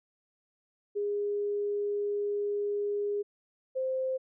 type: tone pair in turn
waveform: sine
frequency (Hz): 410 / 521.7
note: G#4 / C5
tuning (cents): -22 / -5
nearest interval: major third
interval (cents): 417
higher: second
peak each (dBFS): -28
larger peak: neither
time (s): 0.95-3.23 / 3.75-4.18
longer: first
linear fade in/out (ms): 20
effects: none